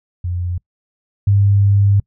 sine tone pair in turn, 88.5 / 100.23 Hz, F2 / G2, +23 / +39 cents, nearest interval major second, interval 216 cents, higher second, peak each -18 / -9 dBFS, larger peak second, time 0.24-0.58 / 1.27-2 s, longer second, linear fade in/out 5 ms, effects noise-tail reverb RT60 0.1 s tail -25 dB re dry

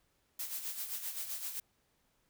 blue noise with tremolo, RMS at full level -38 dBFS, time 0.39-1.6 s, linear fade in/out 5 ms, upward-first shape sine, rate 7.7 Hz, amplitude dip 60%, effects pink hiss -75 dBFS RMS until 2.29 s

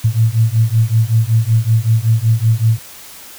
sine beating tone pair, 110 / 115.3 Hz, A2 / A#2, 0 / -19 cents, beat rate 5.3 Hz, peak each -13 dBFS, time 0.04-2.79 s, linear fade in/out 10 ms, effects white hiss -36 dBFS RMS until 3.38 s

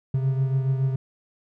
triangle beating tone pair, 132.3 / 139.4 Hz, C3 / C#3, +20 / +10 cents, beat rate 7.1 Hz, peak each -19 / -27 dBFS, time 0.14-0.96 s, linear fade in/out 5 ms, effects none

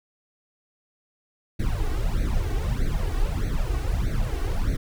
brown noise with flanger, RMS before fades -24 dBFS, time 1.59-4.77 s, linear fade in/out 10 ms, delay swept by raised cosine 0.48 to 2.68 ms, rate 1.6 Hz, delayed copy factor +0.95, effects none

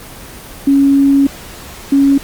sine tone pair in turn, 277.2 / 277.2 Hz, C#4 / C#4, 0 / 0 cents, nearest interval unison, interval 0 cents, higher neither, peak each -6 dBFS, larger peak neither, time 0.67-1.27 / 1.92-2.18 s, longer first, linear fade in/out 5 ms, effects pink hiss -32 dBFS RMS until 2.23 s + Opus 24 kbps

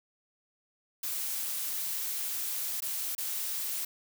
blue noise with dropouts, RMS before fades -34 dBFS, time 1.03-3.85 s, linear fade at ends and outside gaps 5 ms, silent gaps 2.805-2.821 / 3.151-3.18 s, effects none

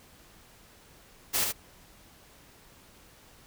white noise with echo, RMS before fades -27 dBFS, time 1.33-1.45 s, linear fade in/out 20 ms, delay 77 ms, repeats 1, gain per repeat -4 dB, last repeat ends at 1.527 s, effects pink hiss -56 dBFS RMS until 3.46 s

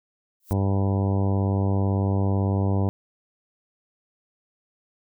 violet noise with exponential growth, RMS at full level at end -35 dBFS, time 0.4-0.53 s, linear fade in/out 2 ms, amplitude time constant 28 ms
harmonic tone, 98 Hz, G2, in tune, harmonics 1 / 2 / 3 / 4 / 5 / 6 / 7 / 8 / 9 / 10, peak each -21 / -27 / -31 / -33 / -35 / -37 / -38 / -39 / -40 / -41 dBFS, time 0.51-2.89 s, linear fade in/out 0 ms
effects none

